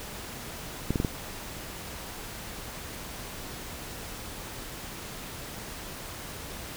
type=clicks; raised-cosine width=3 ms; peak=-13 dBFS; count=4; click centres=0.906 / 0.958 / 1.001 / 1.048 s; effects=pink hiss -40 dBFS RMS until 6.76 s